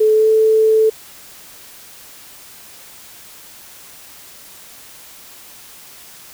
sine tone with pitch glide, 432.7 to 438.7 Hz, A4 to A4, -29 to -5 cents, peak -9 dBFS, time 0-0.9 s, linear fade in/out 10 ms, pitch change +24 cents, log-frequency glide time 0.13-0.29 s, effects white hiss -40 dBFS RMS until 6.33 s

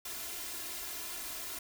white noise with comb filter, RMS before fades -41 dBFS, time 0.05-1.59 s, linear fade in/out 5 ms, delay 2.9 ms, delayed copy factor +0.8, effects none

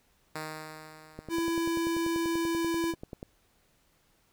5% pulse tone with exponential decay, 155.9 Hz, D#3, 4 cents sharp, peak -23 dBFS, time 0.35-2.1 s, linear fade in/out 5 ms, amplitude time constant 380 ms
click train, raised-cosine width 2 ms, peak -26 dBFS, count 22, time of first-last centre 1.19-3.229 s, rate 10.3 Hz
square tone, 333.5 Hz, E4, 20 cents sharp, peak -28 dBFS, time 1.29-2.95 s, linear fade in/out 50 ms
effects pink hiss -68 dBFS RMS until 4.32 s

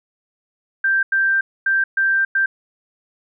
sine tone bursts at uneven times, 1574 Hz, G6, 7 cents sharp, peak -14 dBFS, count 5, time 0.84-1.03 / 1.12-1.41 / 1.66-1.84 / 1.97-2.25 / 2.35-2.46 s, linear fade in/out 5 ms, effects none

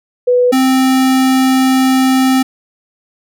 sine / square tone pair in turn, 493.9 / 261.6 Hz, B4 / C4, 0 / 0 cents, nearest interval major seventh, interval 1100 cents, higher first, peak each -7 / -9 dBFS, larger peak first, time 0.27-0.52 / 0.52-2.43 s, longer second, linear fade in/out 10 ms, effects none

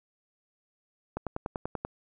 click train, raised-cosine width 1 ms, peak -18 dBFS, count 8, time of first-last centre 1.17-1.85 s, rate 10.3 Hz, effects none

